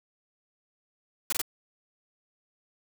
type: noise bursts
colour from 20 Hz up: white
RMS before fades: -28 dBFS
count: 3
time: 1.3-1.416 s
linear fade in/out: 2 ms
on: 24 ms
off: 22 ms
effects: none